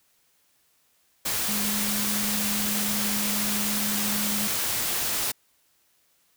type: tone in noise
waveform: sine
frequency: 207.7 Hz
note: G#3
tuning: in tune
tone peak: -30 dBFS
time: 1.48-4.48 s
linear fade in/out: 10 ms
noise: white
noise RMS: -27 dBFS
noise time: 1.25-5.32 s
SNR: -6 dB
effects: white hiss -66 dBFS RMS until 6.36 s